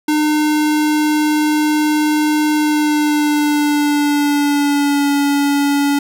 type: tone with pitch glide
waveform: square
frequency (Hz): 303.1 to 284.4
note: D#4 to C#4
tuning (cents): -45 to +45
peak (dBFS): -13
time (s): 0.08-5.99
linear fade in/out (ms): 5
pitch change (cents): -110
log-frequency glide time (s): 2.53-5.09
effects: none